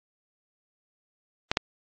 clicks, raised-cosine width 0.2 ms, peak -4 dBFS, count 2, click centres 1.515 / 1.571 s, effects low-pass 5000 Hz 12 dB/octave + AAC 32 kbps

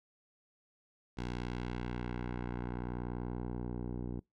10% pulse tone with low-pass filter sweep, 60.6 Hz, B1, 32 cents flat, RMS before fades -39 dBFS, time 1.17-4.2 s, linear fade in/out 10 ms, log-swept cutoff 5300 to 430 Hz, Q 0.82, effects noise-tail reverb RT60 0.2 s tail -26 dB re dry

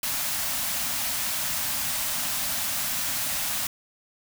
white band-stop noise, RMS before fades -28 dBFS, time 0.03-3.67 s, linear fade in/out 2 ms, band 300 to 560 Hz, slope 96 dB/octave, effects none

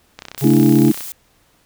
click train, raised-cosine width 0.2 ms, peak -14 dBFS, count 27, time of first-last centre 0.19-1.008 s, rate 31.8 Hz
blue noise, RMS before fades -30 dBFS, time 0.38-1.12 s, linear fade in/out 0 ms
harmonic tone, 138.6 Hz, C#3, in tune, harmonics 1 / 3 / 5 / 6, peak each -16 / -26 / -36 / -36 dBFS, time 0.41-0.91 s, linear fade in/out 20 ms
sine chord, A suspended fourth, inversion none, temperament just, 220 / 293.3 / 330 Hz, A3 / D4 / E4, 0 / -2 / +2 cents, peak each -14 dBFS, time 0.44-0.92 s, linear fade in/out 5 ms
effects pink hiss -57 dBFS RMS until 1.65 s

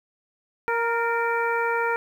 harmonic tone with a mistuned harmonic, 466.2 Hz, A#4, in tune, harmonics 1 / 2 / 3 / 4 / 5, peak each -26 / -26 / -27 / -32 / -33 dBFS, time 0.68-1.96 s, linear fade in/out 0 ms, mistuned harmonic 4, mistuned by -34 cents, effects 9-bit

